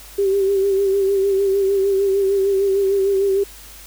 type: tone with vibrato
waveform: sine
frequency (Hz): 392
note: G4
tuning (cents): 0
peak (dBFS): -14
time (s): 0.18-3.44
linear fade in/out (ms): 10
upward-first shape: sine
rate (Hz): 6.6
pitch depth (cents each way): 41
effects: added 50 Hz sine -43 dBFS peak until 3.86 s + white hiss -41 dBFS RMS until 3.86 s